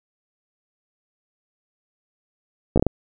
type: slowing click train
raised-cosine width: 2 ms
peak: -4 dBFS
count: 5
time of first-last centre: 2.76-2.867 s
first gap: 15 ms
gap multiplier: 1.4
effects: none